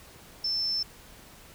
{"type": "tone", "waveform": "sine", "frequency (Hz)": 5310, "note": "E8", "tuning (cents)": 12, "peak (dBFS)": -26, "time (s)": [0.44, 0.83], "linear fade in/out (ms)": 5, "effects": ["pink hiss -51 dBFS RMS until 1.54 s"]}